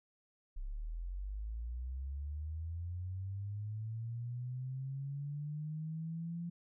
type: linear sweep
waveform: sine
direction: up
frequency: 32.22 to 172.7 Hz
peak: -38 dBFS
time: 0.56-6.5 s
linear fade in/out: 10 ms
effects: none